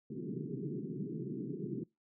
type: band-pass noise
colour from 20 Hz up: pink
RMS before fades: -40 dBFS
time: 0.1-1.84 s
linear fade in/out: 5 ms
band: 130 to 420 Hz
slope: 96 dB/octave
effects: noise-tail reverb RT60 0.2 s tail -23 dB re dry